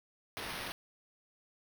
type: noise with sample-and-hold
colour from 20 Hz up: violet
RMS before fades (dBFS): -41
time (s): 0.37-0.72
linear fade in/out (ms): 0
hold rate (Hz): 7350
effects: none